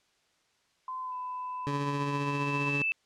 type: tone with pitch glide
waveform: sine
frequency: 1027 to 1003.5 Hz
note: C6 to B5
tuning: -33 to +27 cents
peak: -34 dBFS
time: 0.88-2.69 s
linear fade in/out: 2 ms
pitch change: -40 cents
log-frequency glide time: 1-1.16 s
type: tone with exponential growth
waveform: sine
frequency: 2637 Hz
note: E7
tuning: in tune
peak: -25 dBFS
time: 1.12-2.92 s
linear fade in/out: 0 ms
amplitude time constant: 390 ms
type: tone with tremolo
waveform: 20% pulse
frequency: 142.3 Hz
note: C#3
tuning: 46 cents sharp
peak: -24 dBFS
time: 1.67-2.82 s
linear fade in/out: 0 ms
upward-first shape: triangle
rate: 15 Hz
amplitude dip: 35%
effects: white hiss -70 dBFS RMS until 3.05 s + low-pass 6000 Hz 12 dB/octave